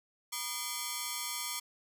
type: ring-modulated tone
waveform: 5% pulse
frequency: 1091 Hz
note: C#6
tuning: 28 cents flat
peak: -20 dBFS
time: 0.32-1.6 s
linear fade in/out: 10 ms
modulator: 127 Hz
effects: none